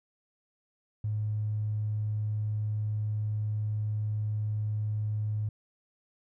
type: tone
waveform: triangle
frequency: 106.4 Hz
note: G#2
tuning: 42 cents sharp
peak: -24 dBFS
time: 1.04-5.49 s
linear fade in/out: 5 ms
effects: tanh soft clip ceiling -26 dBFS